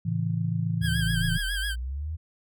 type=chord; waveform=sine; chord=A major; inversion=none; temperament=just; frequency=110 / 137.5 / 165 Hz; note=A2 / C#3 / E3; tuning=0 / -14 / +2 cents; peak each=-28 / -33 / -27 dBFS; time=0.05-1.38 s; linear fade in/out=10 ms
type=linear two-way sweep; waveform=sine; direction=down then up; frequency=82.41 to 32 to 82.41 Hz; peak=-29 dBFS; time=0.8-2.17 s; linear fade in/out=20 ms; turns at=1.3 s
type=tone with vibrato; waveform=25% pulse; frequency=1600 Hz; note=G6; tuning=35 cents sharp; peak=-25 dBFS; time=0.81-1.76 s; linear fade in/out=50 ms; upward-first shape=sine; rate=7.3 Hz; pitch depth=74 cents each way
effects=none